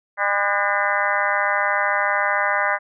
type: harmonic tone with a mistuned harmonic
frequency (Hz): 201.5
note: G3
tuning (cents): +48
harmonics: 3 / 4 / 5 / 6 / 7 / 8 / 9 / 10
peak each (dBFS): -26 / -26 / -26 / -26 / -26 / -26 / -26 / -26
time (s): 0.17-2.79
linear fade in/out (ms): 50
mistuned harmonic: 7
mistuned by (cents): +67
effects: none